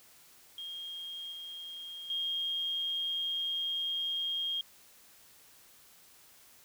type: tone with level steps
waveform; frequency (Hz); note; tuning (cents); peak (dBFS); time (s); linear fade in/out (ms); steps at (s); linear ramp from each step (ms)
sine; 3235; G#7; -46; -39 / -41 / -31; 0.58-4.61; 2; 1.32 / 2.1; 2
effects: white hiss -59 dBFS RMS until 6.64 s